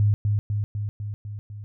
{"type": "tone with echo", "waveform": "sine", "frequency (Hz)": 103.83, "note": "G#2", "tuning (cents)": 0, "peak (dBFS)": -16, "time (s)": [0, 0.14], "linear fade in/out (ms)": 0, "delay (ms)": 250, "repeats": 6, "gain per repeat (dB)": -3, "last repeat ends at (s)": 1.64, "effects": []}